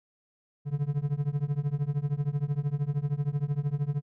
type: tone with tremolo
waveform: triangle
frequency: 144.3 Hz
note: D3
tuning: 30 cents flat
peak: -20 dBFS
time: 0.65-4.02 s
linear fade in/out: 50 ms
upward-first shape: triangle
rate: 13 Hz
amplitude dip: 100%
effects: none